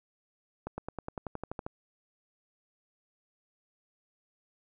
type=accelerating click train; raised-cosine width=1 ms; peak=-22 dBFS; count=12; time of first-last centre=0.67-1.665 s; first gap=110 ms; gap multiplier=0.96; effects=none